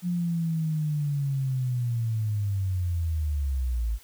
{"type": "linear sweep", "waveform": "sine", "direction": "down", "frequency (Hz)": [178.7, 52.7], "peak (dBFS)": -24, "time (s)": [0.02, 3.99], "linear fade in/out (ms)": 50, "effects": ["white hiss -54 dBFS RMS until 4.03 s"]}